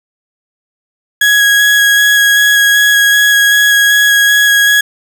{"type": "tone with vibrato", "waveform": "35% pulse", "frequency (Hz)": 1661.2, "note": "G#6", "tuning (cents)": 0, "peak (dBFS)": -4, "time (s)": [1.21, 4.81], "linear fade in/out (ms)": 5, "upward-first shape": "square", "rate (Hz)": 2.6, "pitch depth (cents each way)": 8, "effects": []}